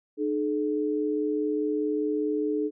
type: tone pair together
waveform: sine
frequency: 302.9 / 427.7 Hz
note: D#4 / A4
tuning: -46 / -49 cents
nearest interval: tritone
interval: 597 cents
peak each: -27 dBFS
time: 0.17-2.71 s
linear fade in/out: 50 ms
effects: none